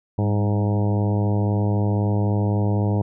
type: harmonic tone with a mistuned harmonic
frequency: 103.83 Hz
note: G#2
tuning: in tune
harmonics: 1 / 2 / 3 / 4 / 5 / 6 / 7 / 8 / 9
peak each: -19 / -25 / -29 / -31 / -33 / -35 / -36 / -37 / -38 dBFS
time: 0.18-3.02 s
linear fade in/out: 5 ms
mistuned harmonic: 2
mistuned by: -51 cents
effects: none